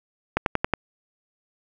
click train, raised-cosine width 0.5 ms, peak -5 dBFS, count 5, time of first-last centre 0.37-0.737 s, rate 10.9 Hz, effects none

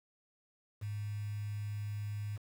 sine tone with quantisation, 103.83 Hz, G#2, in tune, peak -36 dBFS, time 0.81-2.38 s, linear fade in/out 20 ms, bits 9, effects none

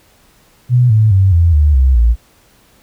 sine tone with pitch steps, 123.6 / 108.85 / 95.86 / 84.42 / 74.35 / 65.47 / 57.66 Hz, B2 / A2 / G2 / E2 / D2 / C2 / A#1, +2 / -18 / -38 / +42 / +22 / +2 / -18 cents, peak -6 dBFS, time 0.69-2.16 s, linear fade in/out 50 ms, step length 210 ms, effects pink hiss -50 dBFS RMS until 2.82 s

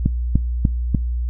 click train, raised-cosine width 5 ms, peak -3 dBFS, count 4, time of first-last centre 0.06-0.948 s, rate 3.38 Hz, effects noise-tail reverb RT60 0.3 s tail -24 dB re dry + added 60 Hz sine -19 dBFS peak until 1.29 s

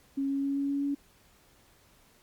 sine tone with pitch steps, 274.6 / 276.2 / 277.8 / 279.4 / 281 / 282.6 Hz, C#4 / C#4 / C#4 / C#4 / C#4 / C#4, -16 / -6 / +4 / +14 / +24 / +34 cents, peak -27 dBFS, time 0.17-0.95 s, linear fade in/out 10 ms, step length 130 ms, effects pink hiss -62 dBFS RMS until 2.22 s + Opus 48 kbps

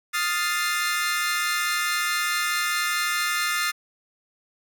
sawtooth chord, F dominant seventh, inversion third, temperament equal, 1244.5 / 1396.9 / 1760 / 2093 Hz, Eb6 / F6 / A6 / C7, 0 / 0 / 0 / 0 cents, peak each -25 dBFS, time 0.13-3.72 s, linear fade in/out 20 ms, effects none

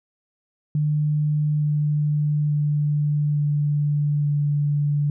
sine tone with pitch steps, 150 / 148.96 / 147.93 / 146.91 / 145.9 Hz, D3 / D3 / D3 / D3 / D3, +37 / +25 / +13 / +1 / -11 cents, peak -18 dBFS, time 0.75-5.1 s, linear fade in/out 2 ms, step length 870 ms, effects none

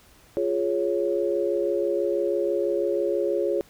sine chord, Db major, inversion first, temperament equal, 349.2 / 415.3 / 554.4 Hz, F4 / Ab4 / Db5, 0 / 0 / 0 cents, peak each -26 dBFS, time 0.37-3.61 s, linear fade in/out 0 ms, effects pink hiss -55 dBFS RMS until 3.69 s

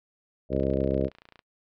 harmonic tone, 67.3 Hz, C2, 49 cents sharp, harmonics 1 / 2 / 3 / 4 / 5 / 6 / 7 / 8 / 9, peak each -32 / -32 / -32 / -32 / -32 / -32 / -32 / -32 / -32 dBFS, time 0.49-1.1 s, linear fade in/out 50 ms
click train, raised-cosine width 0.3 ms, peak -33 dBFS, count 26, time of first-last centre 0.53-1.392 s, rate 29 Hz
effects noise-tail reverb RT60 0.1 s tail -26 dB re dry

